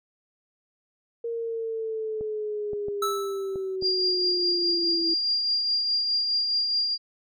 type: linear sweep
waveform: sine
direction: down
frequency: 466.2 to 329.6 Hz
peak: -27 dBFS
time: 1.24-5.14 s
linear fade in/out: 5 ms
type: clicks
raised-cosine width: 2 ms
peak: -25 dBFS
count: 5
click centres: 2.21 / 2.733 / 2.884 / 3.558 / 3.824 s
type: tone with exponential decay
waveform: square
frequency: 1312 Hz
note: E6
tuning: 9 cents flat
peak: -23 dBFS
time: 3.02-3.76 s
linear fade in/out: 5 ms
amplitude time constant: 160 ms
type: tone with tremolo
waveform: sine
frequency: 4790 Hz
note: D8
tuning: 33 cents sharp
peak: -20 dBFS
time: 3.81-6.98 s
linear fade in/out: 50 ms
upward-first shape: triangle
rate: 4.8 Hz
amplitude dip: 40%
effects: MP3 96 kbps